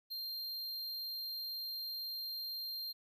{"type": "tone", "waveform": "square", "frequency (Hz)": 4186, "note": "C8", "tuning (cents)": 0, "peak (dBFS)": -40, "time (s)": [0.1, 2.93], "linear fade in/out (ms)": 20, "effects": ["13-bit"]}